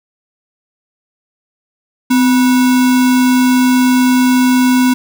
sine tone with sample-and-hold, 254.4 Hz, C4, 48 cents flat, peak -7 dBFS, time 2.1-4.94 s, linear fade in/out 10 ms, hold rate 1225 Hz, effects none

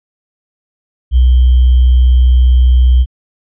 sine tone with sample-and-hold, 62.5 Hz, B1, 21 cents sharp, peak -4 dBFS, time 1.11-3.06 s, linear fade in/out 50 ms, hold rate 3150 Hz, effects resampled to 11025 Hz

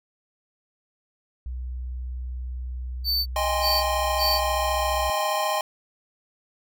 sine tone, 62.4 Hz, B1, 19 cents sharp, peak -29 dBFS, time 1.46-5.1 s, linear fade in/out 0 ms
square tone bursts, 4541 Hz, C#8, 41 cents sharp, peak -22 dBFS, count 3, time 3.04-4.4 s, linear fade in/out 50 ms, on 220 ms, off 350 ms
square chord, Ab major seventh, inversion second, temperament equal with one note detuned, 622.3 / 795.9 / 830.6 / 1046.5 Hz, Eb5 / G5 / Ab5 / C6, 0 / +26 / 0 / 0 cents, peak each -28 / -30 / -31 / -28 dBFS, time 3.36-5.61 s, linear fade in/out 2 ms
effects none

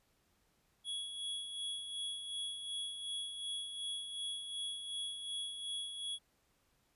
square tone with tremolo, 3350 Hz, G#7, 14 cents sharp, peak -38 dBFS, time 0.84-6.19 s, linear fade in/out 50 ms, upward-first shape sine, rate 2.7 Hz, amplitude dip 50%, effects pink hiss -75 dBFS RMS until 6.95 s + resampled to 32000 Hz

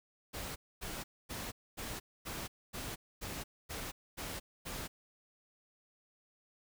pink noise bursts, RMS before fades -42 dBFS, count 10, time 0.33-4.88 s, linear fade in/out 20 ms, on 230 ms, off 250 ms, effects none

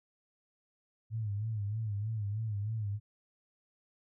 sine tone with vibrato, 106.4 Hz, G#2, 42 cents sharp, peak -32 dBFS, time 1.1-3 s, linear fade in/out 50 ms, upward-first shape sine, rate 3.2 Hz, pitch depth 100 cents each way, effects none

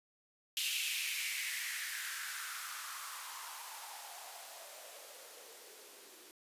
violet noise with band-pass filter sweep, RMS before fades -43 dBFS, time 0.57-6.31 s, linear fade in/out 0 ms, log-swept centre 2900 to 340 Hz, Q 4.3, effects resampled to 32000 Hz

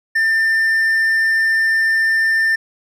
triangle tone, 1793 Hz, A6, 32 cents sharp, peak -11 dBFS, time 0.15-2.56 s, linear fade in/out 10 ms, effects none

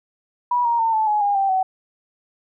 sine tone with pitch steps, 974 / 939.2 / 905.6 / 873.3 / 842.1 / 812 / 783 / 755 Hz, B5 / A#5 / A5 / A5 / G#5 / G#5 / G5 / F#5, -24 / +13 / +50 / -13 / +24 / -39 / -2 / +35 cents, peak -16 dBFS, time 0.51-1.63 s, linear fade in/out 5 ms, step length 140 ms, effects none

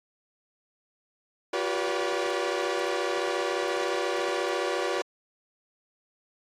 sawtooth tone cluster, 352.8 / 387.1 / 486.1 / 572 Hz, F4 / G4 / B4 / D5, +18 / -22 / -28 / -46 cents, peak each -28 dBFS, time 1.53-5.02 s, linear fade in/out 5 ms, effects low-pass 6000 Hz 12 dB/octave + AAC 64 kbps

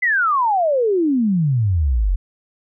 sine exponential sweep, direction down, 2057 to 41.81 Hz, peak -14 dBFS, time 0.02-2.16 s, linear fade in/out 10 ms, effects none

